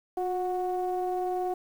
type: ring-modulated tone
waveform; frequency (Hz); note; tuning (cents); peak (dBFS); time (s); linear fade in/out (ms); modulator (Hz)
triangle; 185.8; F#3; +7; -22; 0.17-1.54; 5; 547
effects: 9-bit